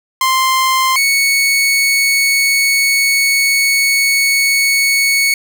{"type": "tone pair in turn", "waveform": "sawtooth", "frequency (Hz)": [1046.5, 2217], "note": ["C6", "C#7"], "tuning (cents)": [0, 0], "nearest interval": "octave + minor second", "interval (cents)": 1300, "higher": "second", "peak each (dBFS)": -7, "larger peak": "neither", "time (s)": [[0.21, 0.96], [0.96, 5.34]], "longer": "second", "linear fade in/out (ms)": 2, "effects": []}